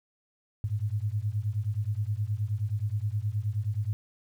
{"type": "beating tone pair", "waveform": "sine", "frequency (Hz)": [100.3, 109.8], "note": ["G2", "A2"], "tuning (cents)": [40, -3], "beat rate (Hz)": 9.5, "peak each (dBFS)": -30, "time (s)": [0.64, 3.93], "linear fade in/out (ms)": 0, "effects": ["10-bit"]}